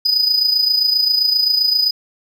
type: tone with amplitude modulation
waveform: triangle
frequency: 4978 Hz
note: D#8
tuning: in tune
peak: -9 dBFS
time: 0.05-1.91 s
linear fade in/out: 10 ms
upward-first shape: sine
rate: 27.6 Hz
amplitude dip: 60%
effects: none